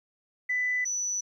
sine tone pair in turn, 1994 / 5949 Hz, B6 / F#8, +16 / +8 cents, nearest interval octave + perfect fifth, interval 1892 cents, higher second, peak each -24 / -27 dBFS, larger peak first, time 0.49-0.85 / 0.85-1.21 s, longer neither, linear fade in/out 10 ms, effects tanh soft clip ceiling -20 dBFS + 11-bit

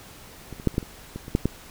clicks, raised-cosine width 3 ms, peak -23 / -25 / -6 / -28 / -9 / -25 / -20 / -24 / -6 / -8 dBFS, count 10, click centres 0.527 / 0.599 / 0.673 / 0.743 / 0.781 / 0.828 / 1.16 / 1.281 / 1.351 / 1.456 s, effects pink hiss -46 dBFS RMS until 1.7 s

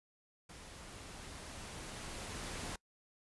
pink noise with level ramp, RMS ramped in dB -53 to -42 dBFS, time 0.49-2.76 s, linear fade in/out 5 ms, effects noise-tail reverb RT60 0.1 s tail -24 dB re dry + resampled to 24000 Hz

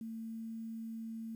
sine tone with quantisation, 225.2 Hz, A3, 40 cents sharp, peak -40 dBFS, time 0.01-1.35 s, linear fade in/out 2 ms, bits 11, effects none

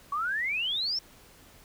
sine exponential sweep, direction up, 1108.7 to 5530 Hz, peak -27 dBFS, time 0.12-0.99 s, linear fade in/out 5 ms, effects pink hiss -55 dBFS RMS until 1.64 s

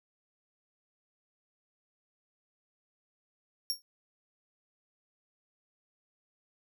sawtooth tone with exponential decay, 5540 Hz, F8, 15 cents flat, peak -23 dBFS, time 3.7-3.82 s, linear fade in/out 0 ms, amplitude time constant 24 ms, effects none

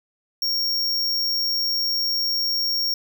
square tone, 5540 Hz, F8, 15 cents flat, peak -21 dBFS, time 0.42-2.94 s, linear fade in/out 2 ms, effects none

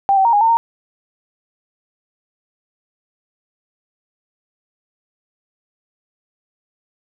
sine tone with pitch steps, 789 / 770 / 931 / 823 / 906 / 923 Hz, G5 / G5 / A#5 / G#5 / A#5 / A#5, +11 / -31 / -2 / -16 / -50 / -17 cents, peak -10 dBFS, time 0.09-0.57 s, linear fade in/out 0 ms, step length 80 ms, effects none

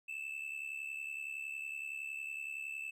triangle tone with amplitude modulation, 2637 Hz, E7, in tune, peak -35 dBFS, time 0.08-2.91 s, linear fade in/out 10 ms, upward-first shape sine, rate 70.8 Hz, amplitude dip 70%, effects none

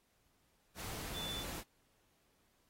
sine tone in noise, 3500 Hz, A7, 10 cents flat, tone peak -41 dBFS, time 1.13-1.45 s, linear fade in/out 50 ms, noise pink, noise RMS -45 dBFS, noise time 0.75-1.64 s, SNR +1 dB, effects pink hiss -75 dBFS RMS until 2.69 s + AAC 48 kbps

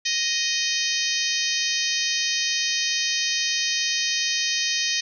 harmonic tone, 622.3 Hz, D#5, in tune, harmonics 3 / 4 / 5 / 6 / 7 / 8 / 9 / 10, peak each -30 / -30 / -30 / -30 / -30 / -30 / -30 / -30 dBFS, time 0.05-5.01 s, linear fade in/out 10 ms, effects none

